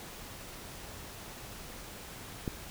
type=click; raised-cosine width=3 ms; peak=-19 dBFS; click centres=2.478 s; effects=pink hiss -46 dBFS RMS until 2.7 s